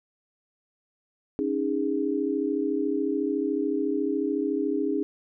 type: chord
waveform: sine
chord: C# suspended second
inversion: none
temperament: equal with one note detuned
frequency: 277.2 / 311.1 / 410.1 Hz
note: C#4 / D#4 / G#4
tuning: 0 / 0 / -22 cents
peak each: -28 dBFS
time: 1.39-5.03 s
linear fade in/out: 0 ms
effects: none